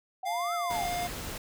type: exponential two-way sweep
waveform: sine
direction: up then down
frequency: 734 to 1365 to 734 Hz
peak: -33 dBFS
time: 0.23-0.86 s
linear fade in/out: 5 ms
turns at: 0.54 s
type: tone with pitch glide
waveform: square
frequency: 698.5 to 705.8 Hz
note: F5 to F5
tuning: 0 to +18 cents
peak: -31 dBFS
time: 0.25-1.08 s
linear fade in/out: 20 ms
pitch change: +18 cents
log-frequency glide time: 0.65-0.92 s
type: noise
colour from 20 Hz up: pink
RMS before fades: -38 dBFS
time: 0.7-1.38 s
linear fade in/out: 5 ms
effects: none